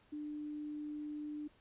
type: tone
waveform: sine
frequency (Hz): 298.5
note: D4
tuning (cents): +28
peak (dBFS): -40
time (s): 0.12-1.48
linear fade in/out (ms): 10
effects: pink hiss -68 dBFS RMS until 1.6 s + resampled to 8000 Hz